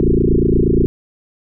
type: tone with frequency modulation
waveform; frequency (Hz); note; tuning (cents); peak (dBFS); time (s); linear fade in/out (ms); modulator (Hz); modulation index
sine; 201; G3; +44; -10; 0-0.86; 0; 28.4; 7.2
effects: none